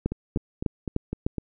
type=two click trains; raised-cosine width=3 ms; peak=-11 / -16 dBFS; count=5 / 6; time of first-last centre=0.06-1.265 / 0.12-1.383 s; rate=3.32 / 3.96 Hz; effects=none